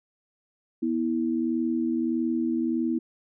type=tone pair together; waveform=sine; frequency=243.7 / 325.3 Hz; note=B3 / E4; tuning=-23 / -23 cents; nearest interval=perfect fourth; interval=500 cents; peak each=-26 dBFS; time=0.82-2.99 s; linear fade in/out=10 ms; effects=none